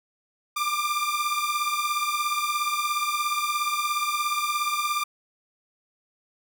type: beating tone pair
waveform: sawtooth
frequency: 1184 / 1201 Hz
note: D6 / D6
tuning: +14 / +38 cents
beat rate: 17 Hz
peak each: -23 / -24 dBFS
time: 0.56-5.04 s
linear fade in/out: 10 ms
effects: none